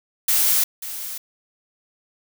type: noise with echo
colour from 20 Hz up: blue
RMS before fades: -18 dBFS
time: 0.28-0.64 s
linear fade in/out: 5 ms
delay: 540 ms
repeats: 1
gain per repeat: -13 dB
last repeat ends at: 1.18 s
effects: none